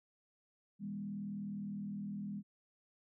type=tone with frequency modulation; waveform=sine; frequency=201.6 Hz; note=G3; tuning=49 cents sharp; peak=-39 dBFS; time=0.79-2.43 s; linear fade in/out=50 ms; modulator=39.6 Hz; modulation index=0.72; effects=none